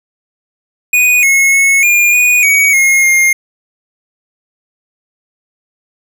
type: tone with pitch steps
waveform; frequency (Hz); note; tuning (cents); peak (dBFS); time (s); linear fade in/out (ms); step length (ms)
square; 2476 / 2177 / 2193 / 2414 / 2465 / 2255 / 2150 / 2127; D#7 / C#7 / C#7 / D7 / D#7 / C#7 / C7 / C7; -9 / -32 / -19 / +47 / -17 / +29 / +47 / +28; -7; 0.93-3.33; 5; 300
effects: none